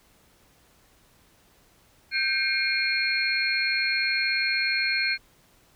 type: tone cluster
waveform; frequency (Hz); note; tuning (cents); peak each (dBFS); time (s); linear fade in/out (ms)
sine; 1568 / 2156 / 2395 / 4252; G6 / C#7 / D7 / C8; 0 / -49 / +33 / +27; -28; 2.11-5.18; 50
effects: pink hiss -60 dBFS RMS until 5.75 s